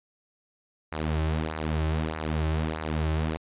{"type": "tone with flanger", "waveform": "sawtooth", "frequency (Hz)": 78.5, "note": "D#2", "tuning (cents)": 16, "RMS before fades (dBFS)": -28, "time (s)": [0.92, 3.37], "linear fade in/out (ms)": 0, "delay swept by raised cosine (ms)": [0.28, 4.28], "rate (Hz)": 1.6, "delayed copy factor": -0.7, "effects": ["resampled to 8000 Hz"]}